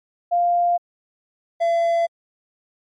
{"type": "tone pair in turn", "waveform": ["sine", "triangle"], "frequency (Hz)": [698.5, 676.3], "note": ["F5", "E5"], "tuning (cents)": [0, 44], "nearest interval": "minor second", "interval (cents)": 56, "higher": "first", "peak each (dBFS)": [-15, -14], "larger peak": "second", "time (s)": [[0.31, 0.78], [1.6, 2.07]], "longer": "neither", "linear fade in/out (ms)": 20, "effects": ["MP3 48 kbps"]}